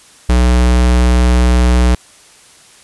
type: tone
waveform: square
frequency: 61.3 Hz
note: B1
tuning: 12 cents flat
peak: -8 dBFS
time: 0.29-1.95 s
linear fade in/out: 5 ms
effects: white hiss -43 dBFS RMS until 2.83 s + resampled to 24000 Hz